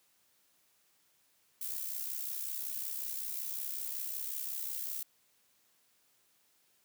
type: noise with amplitude modulation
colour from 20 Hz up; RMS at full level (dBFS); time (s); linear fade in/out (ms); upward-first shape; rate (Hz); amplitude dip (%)
violet; -36; 1.61-5.03; 5; sine; 65.4; 60
effects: white hiss -71 dBFS RMS until 6.84 s + high-pass 80 Hz 12 dB/octave